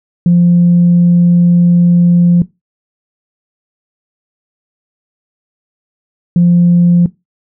sine tone pair in turn, 174.1 / 174.1 Hz, F3 / F3, -5 / -5 cents, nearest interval unison, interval 0 cents, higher neither, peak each -3 dBFS, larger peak neither, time 0.26-2.42 / 6.36-7.06 s, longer first, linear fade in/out 2 ms, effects noise-tail reverb RT60 0.2 s tail -19 dB re dry + tanh soft clip ceiling -1 dBFS

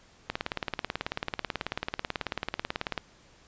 click train, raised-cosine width 0.3 ms, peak -13 dBFS, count 50, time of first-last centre 0.3-2.978 s, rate 18.3 Hz, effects pink hiss -58 dBFS RMS until 3.47 s + resampled to 16000 Hz

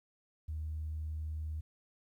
sine tone, 77.7 Hz, D#2, 2 cents flat, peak -35 dBFS, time 0.48-1.61 s, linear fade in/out 10 ms, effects tanh soft clip ceiling -31 dBFS + 12-bit

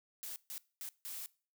blue noise bursts at uneven times, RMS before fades -44 dBFS, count 4, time 0.23-0.36 / 0.5-0.58 / 0.81-0.89 / 1.05-1.26 s, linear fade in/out 0 ms, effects noise-tail reverb RT60 0.4 s tail -22 dB re dry

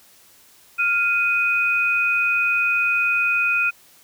sine tone pair together, 1400 / 2495 Hz, F6 / D#7, +4 / +4 cents, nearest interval minor seventh, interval 1000 cents, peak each -22 / -18 dBFS, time 0.78-3.71 s, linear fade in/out 20 ms, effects white hiss -52 dBFS RMS until 4.03 s

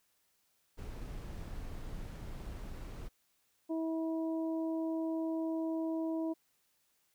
brown noise, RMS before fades -43 dBFS, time 0.77-3.09 s, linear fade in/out 20 ms
harmonic tone, 323.6 Hz, E4, 32 cents flat, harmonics 1 / 2 / 3, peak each -33 / -41 / -49 dBFS, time 3.69-6.34 s, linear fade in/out 20 ms
effects white hiss -75 dBFS RMS until 7.14 s

